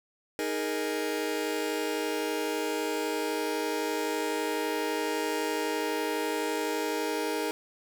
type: chord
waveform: sawtooth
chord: D# suspended fourth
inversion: none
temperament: just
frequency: 311.1 / 414.8 / 466.7 Hz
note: D#4 / G#4 / A#4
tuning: 0 / -2 / +2 cents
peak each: -29 dBFS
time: 0.39-7.51 s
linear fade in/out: 0 ms
effects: none